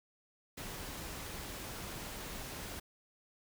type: noise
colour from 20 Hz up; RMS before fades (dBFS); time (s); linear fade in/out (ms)
pink; -44; 0.57-2.8; 10
effects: none